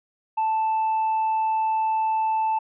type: tone with hard clipping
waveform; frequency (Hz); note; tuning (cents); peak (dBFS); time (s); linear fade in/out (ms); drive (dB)
sine; 880; A5; 0; -21; 0.37-2.59; 10; 2
effects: resampled to 8000 Hz